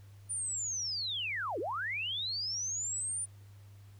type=linear two-way sweep; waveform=sine; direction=down then up; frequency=9440 to 305.3 to 9440 Hz; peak=-33 dBFS; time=0.29-3.26 s; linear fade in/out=20 ms; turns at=1.59 s; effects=added 100 Hz sine -51 dBFS peak until 3.99 s + pink hiss -66 dBFS RMS until 3.99 s